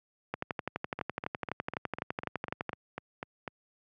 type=two click trains; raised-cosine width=0.5 ms; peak=-17 / -21 dBFS; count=29 / 11; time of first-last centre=0.34-2.693 / 0.99-3.478 s; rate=11.9 / 4.02 Hz; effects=high-pass 100 Hz 12 dB/octave